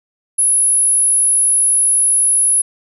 sine tone, 10548 Hz, E9, in tune, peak -10 dBFS, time 0.38-2.62 s, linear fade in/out 10 ms, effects none

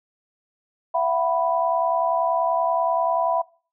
sine chord, E suspended second, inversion none, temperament equal with one note detuned, 669.6 / 740 / 987.8 Hz, E5 / F#5 / B5, +27 / 0 / 0 cents, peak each -22 / -25 / -23 dBFS, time 0.94-3.42 s, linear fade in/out 10 ms, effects noise-tail reverb RT60 0.4 s tail -23 dB re dry

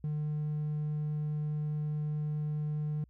triangle tone, 150.8 Hz, D3, 46 cents sharp, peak -28 dBFS, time 0.04-3.04 s, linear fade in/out 2 ms, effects tanh soft clip ceiling -25 dBFS + added 60 Hz sine -59 dBFS peak until 3.09 s

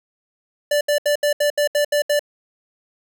square tone bursts, 586 Hz, D5, 4 cents flat, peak -16 dBFS, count 9, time 0.71-2.194 s, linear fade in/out 5 ms, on 100 ms, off 73 ms, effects none

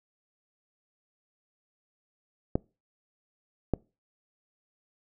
clicks, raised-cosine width 2 ms, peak -11 dBFS, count 2, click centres 2.555 / 3.737 s, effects noise-tail reverb RT60 0.3 s tail -25 dB re dry

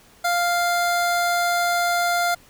25% pulse tone, 698.5 Hz, F5, in tune, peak -15 dBFS, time 0.24-2.35 s, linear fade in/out 10 ms, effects pink hiss -52 dBFS RMS until 2.49 s

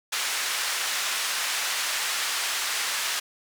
pink band-pass noise, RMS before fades -28 dBFS, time 0.12-3.2 s, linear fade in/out 10 ms, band 1400 to 10000 Hz, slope 12 dB/octave, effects none

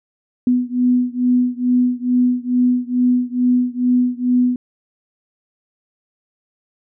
sine beating tone pair, 247.2 / 249.5 Hz, B3 / B3, +2 / +18 cents, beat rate 2.3 Hz, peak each -16 / -17 dBFS, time 0.47-4.56 s, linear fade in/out 2 ms, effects none

